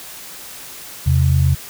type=tone pair together; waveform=sine; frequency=83.8 / 132.92 Hz; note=E2 / C3; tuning=+29 / +28 cents; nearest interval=minor sixth; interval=799 cents; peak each=-14 dBFS; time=1.06-1.55 s; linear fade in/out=10 ms; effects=white hiss -35 dBFS RMS until 1.69 s